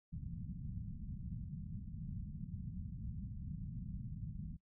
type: low-pass noise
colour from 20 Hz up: white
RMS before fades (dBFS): -45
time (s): 0.12-4.57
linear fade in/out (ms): 10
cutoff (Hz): 200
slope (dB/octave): 48
effects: noise-tail reverb RT60 0.1 s tail -20 dB re dry